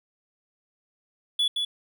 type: tone with echo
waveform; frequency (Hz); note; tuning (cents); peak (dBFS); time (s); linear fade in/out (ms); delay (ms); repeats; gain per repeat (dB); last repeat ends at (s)
triangle; 3421; A7; -49; -19; 1.39-1.48; 5; 170; 1; -4; 1.65
effects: none